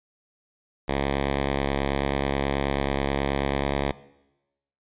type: tone with pitch glide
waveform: 5% pulse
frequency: 69.3 to 70.02 Hz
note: C#2 to C#2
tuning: 0 to +18 cents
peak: -12 dBFS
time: 0.88-3.92 s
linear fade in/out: 5 ms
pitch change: +18 cents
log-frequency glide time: 3.55-3.66 s
effects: noise-tail reverb RT60 0.9 s tail -18 dB re dry + resampled to 8000 Hz